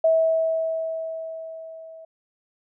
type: tone with level ramp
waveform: sine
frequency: 648 Hz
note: E5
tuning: 30 cents flat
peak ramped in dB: -14 to -40 dBFS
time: 0.04-2.05 s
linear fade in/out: 5 ms
effects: none